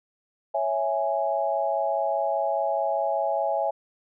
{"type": "chord", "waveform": "sine", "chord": "C# minor", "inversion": "none", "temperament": "equal", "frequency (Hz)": [554.4, 659.3, 830.6], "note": ["C#5", "E5", "G#5"], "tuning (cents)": [0, 0, 0], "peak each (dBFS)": [-28, -26, -27], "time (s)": [0.54, 3.71], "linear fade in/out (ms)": 10, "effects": []}